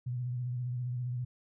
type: tone with vibrato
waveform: sine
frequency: 123.7 Hz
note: B2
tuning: 3 cents sharp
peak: -32 dBFS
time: 0.06-1.25 s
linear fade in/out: 10 ms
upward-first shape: sine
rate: 15 Hz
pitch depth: 45 cents each way
effects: none